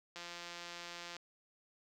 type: click train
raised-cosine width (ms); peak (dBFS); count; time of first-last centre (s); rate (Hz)
0.2; -29; 175; 0.16-1.166; 173
effects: high-pass 200 Hz 12 dB/octave + 11-bit